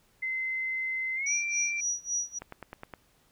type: tone with pitch glide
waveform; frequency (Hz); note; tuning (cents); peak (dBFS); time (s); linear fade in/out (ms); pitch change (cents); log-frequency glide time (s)
sine; 2061 to 2354; C7 to D7; -27 to +3; -29; 0.22-1.81; 10; +230; 1.15-1.34
type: tone with tremolo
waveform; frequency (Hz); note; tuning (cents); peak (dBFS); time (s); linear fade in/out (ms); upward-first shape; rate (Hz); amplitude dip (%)
sine; 5810; F#8; -32; -26; 1.26-2.39; 10; sine; 3.6; 95
type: click train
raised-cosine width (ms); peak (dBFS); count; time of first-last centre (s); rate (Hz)
0.5; -25; 6; 2.42-2.938; 9.66
effects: pink hiss -66 dBFS RMS until 3.31 s